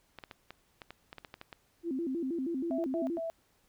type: clicks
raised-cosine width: 0.3 ms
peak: -28 dBFS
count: 12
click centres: 0.187 / 0.238 / 0.312 / 0.506 / 0.818 / 0.906 / 1.129 / 1.183 / 1.248 / 1.341 / 1.414 / 1.528 s
type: tone with vibrato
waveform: sine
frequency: 298.1 Hz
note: D4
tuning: 26 cents sharp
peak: -31 dBFS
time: 1.83-3.2 s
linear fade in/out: 50 ms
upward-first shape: square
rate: 6.3 Hz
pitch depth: 220 cents each way
type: tone bursts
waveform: sine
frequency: 659.3 Hz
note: E5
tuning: in tune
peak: -33 dBFS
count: 3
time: 2.71-3.3 s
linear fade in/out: 0 ms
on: 130 ms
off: 100 ms
effects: pink hiss -70 dBFS RMS until 3.68 s